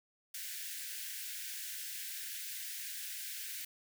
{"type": "high-pass noise", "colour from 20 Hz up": "white", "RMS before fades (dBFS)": -43, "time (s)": [0.34, 3.65], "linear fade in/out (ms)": 5, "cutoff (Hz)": 1500, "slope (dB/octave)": 96, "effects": []}